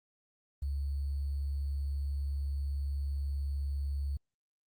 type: tone with sample-and-hold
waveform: sine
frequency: 70.1 Hz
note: C#2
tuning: 20 cents sharp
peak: -31 dBFS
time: 0.62-4.17 s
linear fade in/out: 5 ms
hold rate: 4410 Hz
effects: Opus 24 kbps